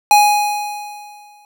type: tone with exponential decay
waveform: square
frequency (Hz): 830.6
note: G#5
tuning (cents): 0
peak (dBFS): -6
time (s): 0.11-1.45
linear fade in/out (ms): 1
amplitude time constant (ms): 290
effects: none